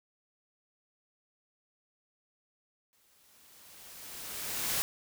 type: noise with exponential growth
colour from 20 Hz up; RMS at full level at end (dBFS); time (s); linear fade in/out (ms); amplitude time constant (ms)
white; -30; 2.93-4.82; 0; 410
effects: none